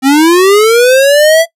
square linear sweep, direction up, 259.3 to 669 Hz, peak -4 dBFS, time 0.02-1.46 s, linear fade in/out 50 ms, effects noise-tail reverb RT60 0.1 s tail -20 dB re dry + resampled to 32000 Hz

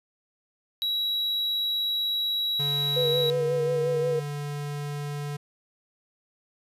triangle tone, 3884 Hz, B7, 30 cents flat, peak -23 dBFS, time 0.82-3.3 s, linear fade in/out 0 ms
square tone with pitch glide, 143.3 to 145.47 Hz, D3 to D3, -42 to -16 cents, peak -31 dBFS, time 2.59-5.37 s, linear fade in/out 10 ms, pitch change +26 cents, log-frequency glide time 3.02-3.8 s
sine tone with vibrato, 485.3 Hz, B4, 30 cents flat, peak -23 dBFS, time 2.96-4.2 s, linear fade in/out 10 ms, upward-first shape sine, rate 5.6 Hz, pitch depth 49 cents each way
effects resampled to 32000 Hz

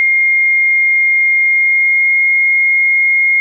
sine tone with pitch glide, 2128 to 2142 Hz, C7 to C7, +29 to +40 cents, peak -8 dBFS, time 0-3.4 s, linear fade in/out 0 ms, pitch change +11 cents, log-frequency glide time 1.43-2.17 s, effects none

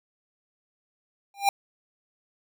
square tone with exponential growth, 799 Hz, G5, 33 cents sharp, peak -15 dBFS, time 1.34-1.49 s, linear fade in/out 2 ms, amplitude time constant 31 ms, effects none

